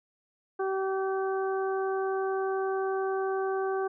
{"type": "harmonic tone", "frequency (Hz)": 384.1, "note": "G4", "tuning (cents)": -35, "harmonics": [1, 2, 3, 4], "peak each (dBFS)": [-28, -34, -38, -40], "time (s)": [0.59, 3.88], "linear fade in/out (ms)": 10, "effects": []}